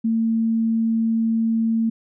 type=tone; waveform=sine; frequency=225.8 Hz; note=A3; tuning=45 cents sharp; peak=-17 dBFS; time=0.04-1.9 s; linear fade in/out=10 ms; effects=none